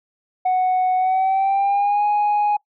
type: tone with pitch glide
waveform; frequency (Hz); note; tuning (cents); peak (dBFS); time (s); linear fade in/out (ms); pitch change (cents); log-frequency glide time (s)
sine; 740 to 830.6; F#5 to G#5; 0 to 0; -13; 0.45-2.57; 10; +200; 0.97-2.05
effects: noise-tail reverb RT60 0.1 s tail -22 dB re dry + tanh soft clip ceiling -14 dBFS